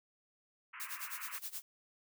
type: band-pass noise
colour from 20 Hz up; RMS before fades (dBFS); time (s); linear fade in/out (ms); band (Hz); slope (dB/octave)
pink; -49; 0.73-1.39; 10; 1000 to 2800; 96
type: noise with tremolo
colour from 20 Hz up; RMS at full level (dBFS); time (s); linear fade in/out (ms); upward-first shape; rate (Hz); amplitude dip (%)
blue; -41; 0.8-1.62; 0; sine; 9.5; 90
effects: none